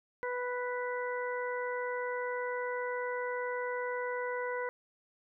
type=harmonic tone; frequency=493.9 Hz; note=B4; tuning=in tune; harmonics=1 / 2 / 3 / 4; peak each=-35 / -39 / -41 / -42 dBFS; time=0.23-4.69 s; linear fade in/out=0 ms; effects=none